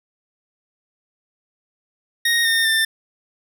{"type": "tone with pitch steps", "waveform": "25% pulse", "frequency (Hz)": [1864.7, 1826.3, 1788.7], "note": ["A#6", "A#6", "A6"], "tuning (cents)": [0, -36, 28], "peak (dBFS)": -12, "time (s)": [2.25, 2.85], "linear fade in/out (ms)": 5, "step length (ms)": 200, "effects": []}